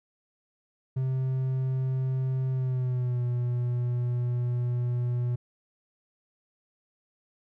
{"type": "tone with pitch glide", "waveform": "triangle", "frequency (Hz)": [130.81, 122.05], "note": ["C3", "B2"], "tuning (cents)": [0, -20], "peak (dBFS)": -23, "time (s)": [0.96, 5.36], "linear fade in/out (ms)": 10, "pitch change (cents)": -120, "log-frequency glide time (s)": [2.51, 3.23], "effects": []}